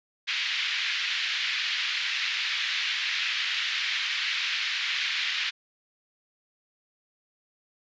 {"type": "band-pass noise", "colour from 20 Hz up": "pink", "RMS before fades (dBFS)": -29, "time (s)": [0.27, 5.51], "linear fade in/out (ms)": 20, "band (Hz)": [1900, 4100], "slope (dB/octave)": 24, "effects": ["resampled to 16000 Hz"]}